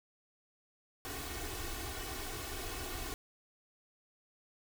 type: noise with comb filter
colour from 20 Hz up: pink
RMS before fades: -41 dBFS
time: 1.05-3.14 s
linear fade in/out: 0 ms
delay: 2.7 ms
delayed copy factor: +0.95
effects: none